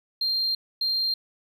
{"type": "tone bursts at uneven times", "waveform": "triangle", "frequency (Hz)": 4186, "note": "C8", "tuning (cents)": 0, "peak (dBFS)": -20, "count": 2, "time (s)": [[0.21, 0.55], [0.81, 1.14]], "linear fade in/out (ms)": 5, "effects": ["tanh soft clip ceiling -19 dBFS"]}